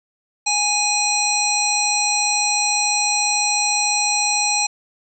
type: harmonic tone with a mistuned harmonic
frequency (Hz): 829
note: G#5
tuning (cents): -3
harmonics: 1 / 3 / 5 / 7 / 9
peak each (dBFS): -23 / -23 / -23 / -23 / -23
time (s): 0.46-4.67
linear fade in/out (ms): 10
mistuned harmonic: 9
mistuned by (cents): +39
effects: none